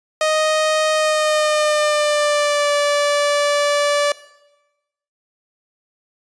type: tone with pitch glide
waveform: sawtooth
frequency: 622.3 to 580.6 Hz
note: D#5 to D5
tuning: 0 to -20 cents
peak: -11 dBFS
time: 0.21-4.12 s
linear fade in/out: 2 ms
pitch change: -120 cents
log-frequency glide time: 0.93-2.72 s
effects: noise-tail reverb RT60 1.0 s tail -18 dB re dry + resampled to 22050 Hz